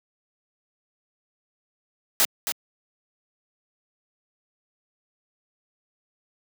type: noise with echo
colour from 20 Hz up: white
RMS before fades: -19 dBFS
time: 2.2-2.25 s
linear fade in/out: 0 ms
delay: 270 ms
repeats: 1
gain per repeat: -8 dB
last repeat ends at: 2.52 s
effects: high-pass 200 Hz 12 dB/octave